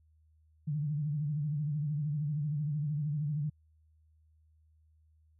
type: tone with vibrato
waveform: sine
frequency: 148.5 Hz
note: D3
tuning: 20 cents sharp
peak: -30 dBFS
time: 0.67-3.5 s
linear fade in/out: 10 ms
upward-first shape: sine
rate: 13 Hz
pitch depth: 90 cents each way
effects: added 78 Hz sine -63 dBFS peak until 5.39 s